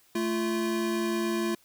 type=tone pair together; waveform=square; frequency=220 / 344.3 Hz; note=A3 / F4; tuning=0 / -25 cents; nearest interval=minor sixth; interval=775 cents; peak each=-31 / -29 dBFS; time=0.15-1.55 s; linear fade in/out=5 ms; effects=white hiss -62 dBFS RMS until 1.64 s